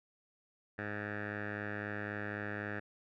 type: tone with low-pass filter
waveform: 10% pulse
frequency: 103.83 Hz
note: G#2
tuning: in tune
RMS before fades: -40 dBFS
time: 0.78-2.8 s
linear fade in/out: 10 ms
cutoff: 1800 Hz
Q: 5.7
effects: none